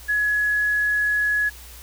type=tone; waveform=sine; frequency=1687 Hz; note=G#6; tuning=27 cents sharp; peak=-18 dBFS; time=0.08-1.5 s; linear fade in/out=20 ms; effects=added 60 Hz sine -42 dBFS peak until 1.82 s + white hiss -44 dBFS RMS until 1.82 s